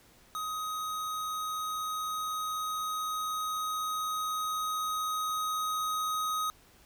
square tone with level ramp, 1257 Hz, D#6, 17 cents sharp, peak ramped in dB -34 to -30 dBFS, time 0.35-6.5 s, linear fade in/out 0 ms, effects pink hiss -60 dBFS RMS until 6.85 s

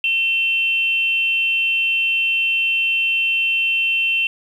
sine tone pair together, 2700 / 3108 Hz, E7 / G7, +41 / -16 cents, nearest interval major second, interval 243 cents, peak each -16 / -25 dBFS, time 0.04-4.27 s, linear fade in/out 2 ms, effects 8-bit

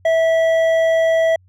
sine tone with hard clipping, 653 Hz, E5, 17 cents flat, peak -14 dBFS, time 0.05-1.36 s, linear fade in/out 5 ms, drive 7 dB, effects added 92 Hz sine -49 dBFS peak until 1.48 s

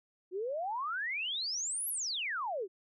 sine exponential two-way sweep, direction up then down, 349.2 to 11840 to 349.2 Hz, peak -33 dBFS, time 0.31-2.68 s, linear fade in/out 50 ms, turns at 1.89 s, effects none

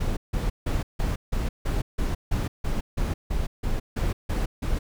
brown noise bursts, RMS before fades -25 dBFS, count 15, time 0-4.79 s, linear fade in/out 10 ms, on 170 ms, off 160 ms, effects none

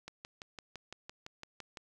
click train, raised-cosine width 0.2 ms, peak -27 dBFS, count 11, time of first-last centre 0.08-1.772 s, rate 5.91 Hz, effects 10-bit

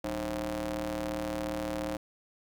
sawtooth ring-modulated tone, 114.4 Hz, A#2, 32 cents flat, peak -25 dBFS, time 0.04-1.97 s, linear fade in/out 5 ms, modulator 419 Hz, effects 11-bit

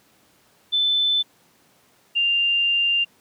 sine tone pair in turn, 3520 / 2792 Hz, A7 / F7, 0 / -1 cents, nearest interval major third, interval 401 cents, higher first, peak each -17 dBFS, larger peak neither, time 0.72-1.23 / 2.15-3.05 s, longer second, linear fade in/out 20 ms, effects pink hiss -58 dBFS RMS until 3.2 s + high-pass 150 Hz 12 dB/octave

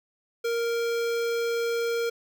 square tone with notch filter, 466.1 Hz, A#4, in tune, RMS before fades -27 dBFS, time 0.44-2.1 s, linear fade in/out 10 ms, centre 10000 Hz, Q 1.4, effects none

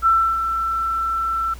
sine tone with ADSR envelope, 1337 Hz, E6, 24 cents sharp, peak -11 dBFS, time 0.02-1.54 s, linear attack 43 ms, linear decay 300 ms, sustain -8 dB, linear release 6 ms, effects added 60 Hz sine -35 dBFS peak until 1.59 s + pink hiss -45 dBFS RMS until 1.59 s

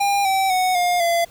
square tone with pitch steps, 803 / 770.7 / 739.8 / 710 / 681.5 Hz, G5 / G5 / F#5 / F5 / F5, +41 / -30 / 0 / +28 / -43 cents, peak -17 dBFS, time 0-1.25 s, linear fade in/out 10 ms, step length 250 ms, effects pink hiss -49 dBFS RMS until 1.3 s

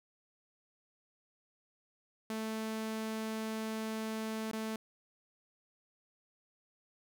sawtooth tone with dropouts, 220 Hz, A3, in tune, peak -32 dBFS, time 2.3-4.76 s, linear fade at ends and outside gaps 2 ms, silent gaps 4.514-4.532 s, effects none

